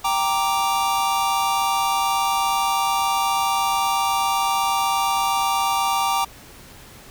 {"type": "chord", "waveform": "square", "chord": "G minor", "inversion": "none", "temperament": "equal", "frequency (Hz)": [784, 932.3, 1174.7], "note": ["G5", "Bb5", "D6"], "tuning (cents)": [0, 0, 0], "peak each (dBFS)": -24, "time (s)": [0.04, 6.25], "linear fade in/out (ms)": 10, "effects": ["pink hiss -44 dBFS RMS until 7.1 s"]}